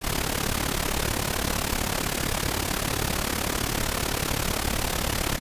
pink noise with amplitude modulation, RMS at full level -23 dBFS, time 0.01-5.4 s, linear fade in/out 50 ms, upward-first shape sine, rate 35.6 Hz, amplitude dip 80%, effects resampled to 32000 Hz

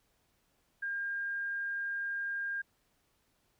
sine tone, 1608 Hz, G6, 44 cents sharp, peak -33 dBFS, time 0.82-2.62 s, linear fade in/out 10 ms, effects pink hiss -74 dBFS RMS until 3.59 s

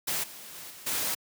white noise with level steps, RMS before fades -30 / -45 / -43 / -47 / -30 dBFS, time 0.07-1.15 s, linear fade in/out 10 ms, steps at 0.23 / 0.54 / 0.7 / 0.86 s, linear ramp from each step 10 ms, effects high-pass 100 Hz 12 dB/octave

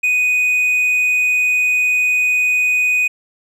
triangle tone, 2489 Hz, D#7, in tune, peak -11 dBFS, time 0.03-3.08 s, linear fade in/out 10 ms, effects none

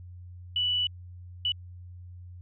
sine tone bursts at uneven times, 2960 Hz, F#7, in tune, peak -24 dBFS, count 2, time 0.56-0.87 / 1.45-1.52 s, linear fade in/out 2 ms, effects added 89 Hz sine -42 dBFS peak until 2.41 s

